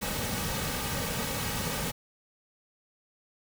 pink noise with comb filter, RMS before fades -32 dBFS, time 0.01-1.92 s, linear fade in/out 20 ms, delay 2.9 ms, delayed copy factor -0.6, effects none

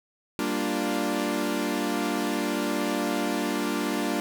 sawtooth chord, G minor seventh, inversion none, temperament equal, 196 / 233.1 / 293.7 / 349.2 Hz, G3 / Bb3 / D4 / F4, 0 / 0 / 0 / 0 cents, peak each -29 / -27 / -25 / -28 dBFS, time 0.39-4.2 s, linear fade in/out 0 ms, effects none

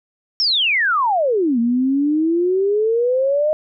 sine exponential two-way sweep, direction down then up, 5550 to 229 to 623 Hz, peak -14 dBFS, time 0.4-3.53 s, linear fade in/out 0 ms, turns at 1.59 s, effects none

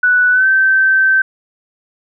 sine tone with pitch glide, 1482 to 1549.4 Hz, F#6 to G6, +2 to -21 cents, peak -8 dBFS, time 0.03-1.22 s, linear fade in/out 5 ms, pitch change +77 cents, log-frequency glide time 0.31-0.47 s, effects none

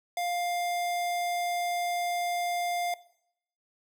square tone, 702 Hz, F5, 9 cents sharp, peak -29 dBFS, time 0.17-2.94 s, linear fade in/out 2 ms, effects noise-tail reverb RT60 0.7 s tail -18 dB re dry

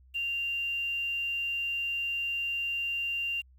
sine tone with quantisation, 2780 Hz, F7, 9 cents flat, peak -29 dBFS, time 0.14-3.42 s, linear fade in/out 20 ms, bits 9, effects added 64 Hz sine -55 dBFS peak until 3.58 s

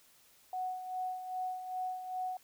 sine tone with tremolo, 740 Hz, F#5, in tune, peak -33 dBFS, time 0.53-2.37 s, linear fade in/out 2 ms, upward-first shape sine, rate 2.5 Hz, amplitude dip 60%, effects white hiss -64 dBFS RMS until 2.43 s

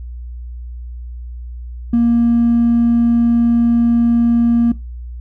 sine tone with hard clipping, 234.7 Hz, A#3, 12 cents sharp, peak -10 dBFS, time 1.93-4.72 s, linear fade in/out 5 ms, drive 1 dB, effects noise-tail reverb RT60 0.2 s tail -17 dB re dry + added 60 Hz sine -26 dBFS peak until 5.2 s

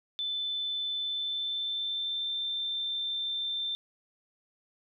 sine tone with pitch glide, 3520 to 3567 Hz, A7 to A7, 0 to +23 cents, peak -30 dBFS, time 0.19-3.75 s, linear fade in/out 0 ms, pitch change +23 cents, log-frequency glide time 1-2.36 s, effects none

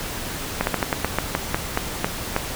slowing click train, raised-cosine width 0.5 ms, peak -4 dBFS, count 12, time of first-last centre 0.61-2.364 s, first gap 61 ms, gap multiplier 1.18, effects pink hiss -30 dBFS RMS until 2.55 s

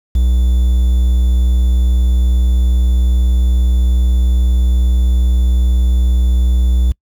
triangle tone with quantisation, 61.2 Hz, B1, 15 cents flat, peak -7 dBFS, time 0.15-6.92 s, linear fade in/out 5 ms, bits 6, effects noise-tail reverb RT60 0.1 s tail -26 dB re dry

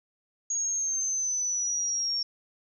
sine exponential sweep, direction down, 6645 to 5490 Hz, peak -26 dBFS, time 0.5-2.23 s, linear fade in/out 5 ms, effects none

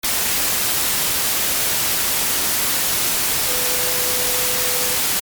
sine tone in noise, 496.8 Hz, B4, 10 cents sharp, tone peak -29 dBFS, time 3.48-4.96 s, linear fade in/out 10 ms, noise white, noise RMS -19 dBFS, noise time 0.03-5.2 s, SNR -13 dB, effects MP3 96 kbps

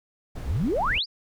brown noise, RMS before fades -33 dBFS, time 0.35-0.99 s, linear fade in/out 10 ms
sine exponential sweep, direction up, 48.78 to 5260 Hz, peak -22 dBFS, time 0.45-1.06 s, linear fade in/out 50 ms
effects none

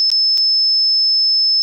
sine tone with dropouts, 5240 Hz, E8, 11 cents flat, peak -11 dBFS, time 0-1.62 s, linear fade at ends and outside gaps 0 ms, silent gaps 0.102-0.116 / 0.375-0.38 s, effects none

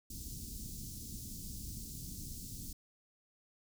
pink band-stop noise, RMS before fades -45 dBFS, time 0.1-2.73 s, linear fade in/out 5 ms, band 260 to 5100 Hz, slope 24 dB/octave, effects none

